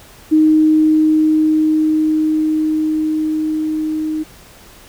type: tone with level ramp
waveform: sine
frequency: 311.1 Hz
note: D#4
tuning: in tune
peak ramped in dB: -7 to -17 dBFS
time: 0.31-4.24 s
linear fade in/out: 20 ms
effects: pink hiss -42 dBFS RMS until 4.88 s

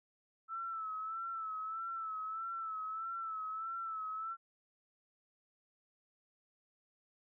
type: tone with vibrato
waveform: sine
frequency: 1316 Hz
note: E6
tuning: 3 cents flat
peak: -38 dBFS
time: 0.48-4.37 s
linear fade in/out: 50 ms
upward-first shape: sine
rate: 1.6 Hz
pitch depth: 51 cents each way
effects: none

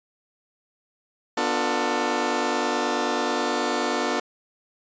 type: chord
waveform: 15% pulse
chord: B half-diminished seventh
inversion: none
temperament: just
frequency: 246.9 / 296.3 / 355.6 / 444.5 Hz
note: B3 / D4 / F4 / A4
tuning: 0 / +15 / +31 / +18 cents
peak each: -22 dBFS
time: 1.37-4.2 s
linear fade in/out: 5 ms
effects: resampled to 16000 Hz

